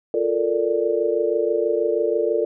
sine chord, Bb major seventh, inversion second, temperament equal, 349.2 / 440 / 466.2 / 587.3 Hz, F4 / A4 / Bb4 / D5, 0 / 0 / 0 / 0 cents, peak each -25 / -22 / -23 / -25 dBFS, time 0.14-2.45 s, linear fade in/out 2 ms, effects none

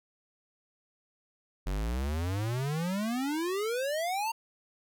square exponential sweep, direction up, 44.81 to 932.3 Hz, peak -30 dBFS, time 1.66-4.32 s, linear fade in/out 10 ms, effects none

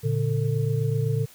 sine tone cluster, 115.5 / 143.4 / 448.1 Hz, A#2 / D3 / A4, -16 / -41 / +32 cents, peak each -24 / -25 / -30 dBFS, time 0.03-1.26 s, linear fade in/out 20 ms, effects white hiss -51 dBFS RMS until 1.34 s

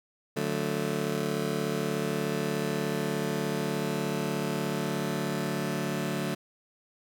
20% pulse chord, D major, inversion none, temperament just, 146.83 / 183.54 / 220.2 Hz, D3 / F#3 / A3, 0 / -14 / +2 cents, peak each -28 / -28 / -28 dBFS, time 0.36-6.35 s, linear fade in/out 10 ms, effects none

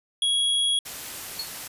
square tone, 3322 Hz, G#7, in tune, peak -21 dBFS, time 0.22-0.79 s, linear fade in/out 2 ms
white noise, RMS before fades -36 dBFS, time 0.85-1.68 s, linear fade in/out 10 ms
triangle tone with exponential decay, 4340 Hz, C#8, 37 cents flat, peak -24 dBFS, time 1.39-1.53 s, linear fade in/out 5 ms, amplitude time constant 29 ms
effects resampled to 32000 Hz

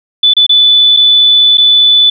sine tone with dropouts, 3485 Hz, A7, 17 cents flat, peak -3 dBFS, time 0.23-2.1 s, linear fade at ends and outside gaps 5 ms, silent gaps 0.337-0.366 / 0.466-0.493 / 0.966-0.97 / 1.573-1.58 s, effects none

